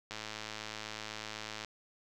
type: click train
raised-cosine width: 0.2 ms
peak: -23 dBFS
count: 167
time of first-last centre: 0.11-1.647 s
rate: 108 Hz
effects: none